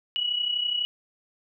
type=tone pair together; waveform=sine; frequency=2899 / 2931 Hz; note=F#7 / F#7; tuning=-36 / -17 cents; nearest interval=unison; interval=19 cents; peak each=-31 / -25 dBFS; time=0.16-0.85 s; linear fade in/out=0 ms; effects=none